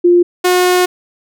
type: tone pair in turn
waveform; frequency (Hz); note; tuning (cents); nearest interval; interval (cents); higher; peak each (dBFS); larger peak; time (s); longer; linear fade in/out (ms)
sine / sawtooth; 350.6 / 361.7; F4 / F#4; +7 / -39; minor second; 54; second; -5; neither; 0.04-0.23 / 0.44-0.86; second; 10
effects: none